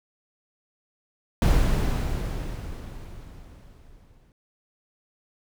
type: noise with exponential decay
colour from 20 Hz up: brown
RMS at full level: -17 dBFS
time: 1.42-4.32 s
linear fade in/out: 1 ms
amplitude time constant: 630 ms
effects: none